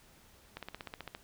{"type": "slowing click train", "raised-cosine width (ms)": 0.3, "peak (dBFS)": -25, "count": 10, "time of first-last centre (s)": [0.57, 1.149], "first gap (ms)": 57, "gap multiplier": 1.03, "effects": ["pink hiss -61 dBFS RMS until 1.23 s"]}